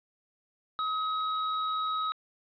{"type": "tone", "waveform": "square", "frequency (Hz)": 1272, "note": "D#6", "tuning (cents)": 38, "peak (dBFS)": -29, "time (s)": [0.79, 2.12], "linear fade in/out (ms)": 0, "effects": ["resampled to 11025 Hz", "10-bit"]}